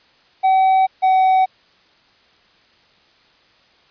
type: tone pair in turn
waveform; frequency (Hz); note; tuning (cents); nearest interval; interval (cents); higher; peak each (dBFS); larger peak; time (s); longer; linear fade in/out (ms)
triangle; 761 / 754.4; F#5 / F#5; +48 / +33; unison; 15; first; -9; neither; 0.43-0.87 / 1.02-1.46; neither; 20
effects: white hiss -54 dBFS RMS until 3.9 s + resampled to 11025 Hz